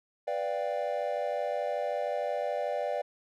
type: chord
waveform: triangle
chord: G dominant seventh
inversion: first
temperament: equal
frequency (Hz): 493.9 / 587.3 / 698.5 / 784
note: B4 / D5 / F5 / G5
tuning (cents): 0 / 0 / 0 / 0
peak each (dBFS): -34 / -30 / -34 / -36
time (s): 0.27-3.02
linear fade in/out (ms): 10
effects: none